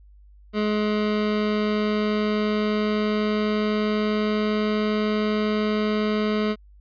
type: tone with pitch glide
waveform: 25% pulse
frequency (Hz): 211.4 to 212.7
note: G#3 to G#3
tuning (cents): +31 to +42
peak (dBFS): -17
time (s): 0.53-6.56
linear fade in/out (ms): 50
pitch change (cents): +11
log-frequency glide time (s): 1.67-4.86
effects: added 50 Hz sine -47 dBFS peak until 6.8 s + resampled to 11025 Hz